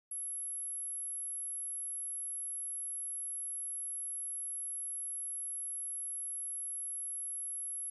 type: tone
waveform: sine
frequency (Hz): 11175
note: F9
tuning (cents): 0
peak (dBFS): -37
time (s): 0.11-7.9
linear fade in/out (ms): 5
effects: none